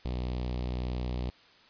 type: tone with notch filter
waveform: sawtooth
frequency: 61.74 Hz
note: B1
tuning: in tune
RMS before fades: -33 dBFS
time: 0.05-1.3 s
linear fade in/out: 0 ms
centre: 1500 Hz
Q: 0.9
effects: white hiss -58 dBFS RMS until 1.69 s + resampled to 11025 Hz